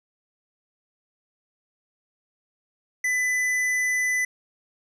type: tone with hard clipping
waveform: sine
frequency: 2000 Hz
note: B6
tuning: 21 cents sharp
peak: -23 dBFS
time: 3.04-4.25 s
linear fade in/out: 5 ms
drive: 10 dB
effects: none